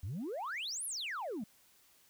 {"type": "exponential two-way sweep", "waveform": "sine", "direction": "up then down", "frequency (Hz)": [79.5, 11560, 189.5], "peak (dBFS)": -35, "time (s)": [0.03, 1.44], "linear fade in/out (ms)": 5, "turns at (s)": 0.85, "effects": ["tanh soft clip ceiling -35 dBFS", "white hiss -66 dBFS RMS until 2.09 s"]}